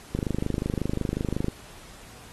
click train, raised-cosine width 3 ms, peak -13 dBFS, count 35, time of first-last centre 0.15-1.483 s, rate 25.5 Hz, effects pink hiss -48 dBFS RMS until 2.32 s + AAC 32 kbps

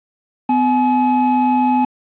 triangle tone pair together, 252.4 / 849 Hz, B3 / G#5, +38 / +38 cents, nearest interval octave + major sixth, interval 2100 cents, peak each -13 dBFS, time 0.49-1.85 s, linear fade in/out 5 ms, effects resampled to 8000 Hz + 7-bit

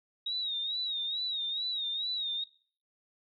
sine tone with vibrato, 3783 Hz, A#7, 25 cents sharp, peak -31 dBFS, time 0.26-2.44 s, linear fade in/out 5 ms, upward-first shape sine, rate 2.3 Hz, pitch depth 90 cents each way, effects noise-tail reverb RT60 0.5 s tail -22 dB re dry

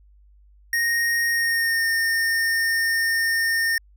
square tone with pitch glide, 1862 to 1823.7 Hz, A#6 to A#6, -2 to -38 cents, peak -20 dBFS, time 0.73-3.78 s, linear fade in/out 2 ms, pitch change -36 cents, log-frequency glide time 1.31-1.87 s, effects added 50 Hz sine -50 dBFS peak until 3.96 s

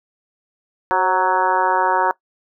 harmonic tone with a mistuned harmonic, 186 Hz, F#3, 9 cents sharp, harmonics 2 / 3 / 4 / 5 / 6 / 7 / 8 / 9, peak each -25 / -24 / -23 / -17 / -24 / -27 / -25 / -28 dBFS, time 0.91-2.11 s, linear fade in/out 0 ms, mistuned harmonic 3, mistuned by -48 cents, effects noise-tail reverb RT60 0.1 s tail -20 dB re dry

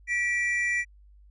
triangle tone pair together, 1941.7 / 2349 Hz, B6 / D7, -30 / 0 cents, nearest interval minor third, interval 330 cents, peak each -24 / -27 dBFS, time 0.07-0.85 s, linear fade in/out 50 ms, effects added 50 Hz sine -51 dBFS peak until 1.3 s + resampled to 24000 Hz

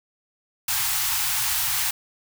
white band-stop noise, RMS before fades -24 dBFS, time 0.68-1.91 s, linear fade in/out 5 ms, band 140 to 740 Hz, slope 96 dB/octave, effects none

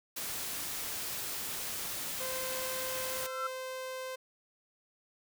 white noise, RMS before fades -38 dBFS, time 0.16-3.27 s, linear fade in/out 10 ms
sawtooth tone, 518 Hz, C5, 17 cents flat, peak -34 dBFS, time 2.2-4.16 s, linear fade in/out 10 ms
sine tone with exponential growth, 1343 Hz, E6, 32 cents sharp, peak -30 dBFS, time 3.01-3.47 s, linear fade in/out 5 ms, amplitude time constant 100 ms
effects none

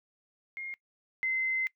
sine tone pair in turn, 2133 / 2063 Hz, C7 / C7, +33 / -25 cents, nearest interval minor second, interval 58 cents, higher first, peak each -36 / -27 dBFS, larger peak second, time 0.57-0.74 / 1.23-1.67 s, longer second, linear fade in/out 0 ms, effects noise-tail reverb RT60 0.1 s tail -22 dB re dry

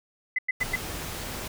sine tone bursts, 2021 Hz, B6, 39 cents sharp, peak -22 dBFS, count 4, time 0.36-0.758 s, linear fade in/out 5 ms, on 26 ms, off 98 ms
pink noise, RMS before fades -35 dBFS, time 0.6-1.48 s, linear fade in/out 5 ms
effects none

